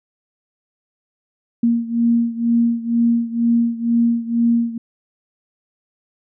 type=beating tone pair; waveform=sine; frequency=233.1 / 235.2 Hz; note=A#3 / A#3; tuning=0 / +16 cents; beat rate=2.1 Hz; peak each=-16 / -19 dBFS; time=1.63-4.78 s; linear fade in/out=5 ms; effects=none